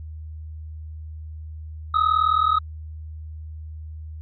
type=tone pair together; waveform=triangle; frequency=1242.6 / 1282 Hz; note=D#6 / E6; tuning=-3 / -49 cents; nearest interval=minor second; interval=54 cents; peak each=-18 dBFS; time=1.94-2.59 s; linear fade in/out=5 ms; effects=added 78 Hz sine -33 dBFS peak until 4.21 s + resampled to 11025 Hz